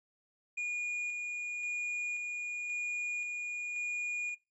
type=tone with tremolo; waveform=triangle; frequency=2439 Hz; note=D#7; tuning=35 cents flat; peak=-31 dBFS; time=0.57-4.35 s; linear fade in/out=10 ms; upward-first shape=square; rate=0.94 Hz; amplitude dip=25%; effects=noise-tail reverb RT60 0.2 s tail -18 dB re dry + resampled to 22050 Hz